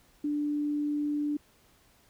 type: tone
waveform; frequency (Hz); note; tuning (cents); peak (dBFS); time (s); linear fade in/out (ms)
sine; 294.3; D4; +4; -27; 0.24-1.37; 5
effects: pink hiss -63 dBFS RMS until 2.09 s